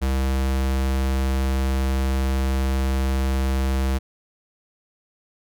square tone, 66.3 Hz, C2, 23 cents sharp, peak -20 dBFS, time 0.01-3.99 s, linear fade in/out 20 ms, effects none

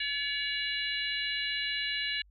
harmonic tone with a mistuned harmonic, 571 Hz, D5, 49 cents flat, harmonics 3 / 4 / 5 / 6 / 7, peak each -36 / -37 / -35 / -42 / -36 dBFS, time 0-2.22 s, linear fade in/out 5 ms, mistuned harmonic 4, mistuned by -20 cents, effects added 50 Hz sine -57 dBFS peak until 2.3 s

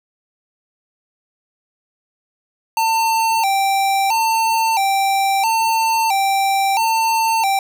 square tone with vibrato, 839 Hz, G#5, 17 cents sharp, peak -15 dBFS, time 2.77-7.59 s, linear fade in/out 2 ms, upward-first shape square, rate 0.75 Hz, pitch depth 120 cents each way, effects none

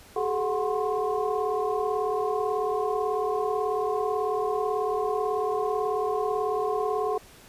sine tone cluster, 391.4 / 429.6 / 733 / 1038 / 1078 Hz, G4 / A4 / F#5 / C6 / C#6, -3 / -41 / -16 / -14 / -49 cents, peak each -32 / -27 / -30 / -35 / -34 dBFS, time 0.16-7.18 s, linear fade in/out 5 ms, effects pink hiss -51 dBFS RMS until 7.48 s + resampled to 32000 Hz

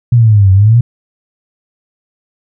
sine exponential two-way sweep, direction down then up, 123.3 to 93.5 to 123.3 Hz, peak -3 dBFS, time 0.12-0.81 s, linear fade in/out 5 ms, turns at 0.52 s, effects none

